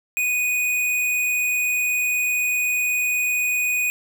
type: tone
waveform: square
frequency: 2481 Hz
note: D#7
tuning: 6 cents flat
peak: -20 dBFS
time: 0.17-3.9 s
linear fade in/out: 0 ms
effects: none